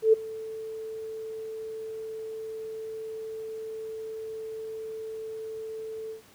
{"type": "tone with ADSR envelope", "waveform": "sine", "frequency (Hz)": 441.1, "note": "A4", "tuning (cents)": 4, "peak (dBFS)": -13, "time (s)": [0.02, 6.22], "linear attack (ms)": 110, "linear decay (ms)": 13, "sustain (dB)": -21, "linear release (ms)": 110, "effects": ["pink hiss -56 dBFS RMS until 6.34 s", "high-pass 80 Hz 12 dB/octave"]}